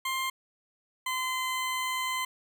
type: tone pair in turn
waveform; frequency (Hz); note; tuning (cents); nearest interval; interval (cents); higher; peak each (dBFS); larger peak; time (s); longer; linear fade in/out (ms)
20% pulse; 1054 / 1028.7; C6 / C6; +12 / -30; unison; 42; first; -24; neither; 0.05-0.3 / 1.06-2.25; second; 5
effects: none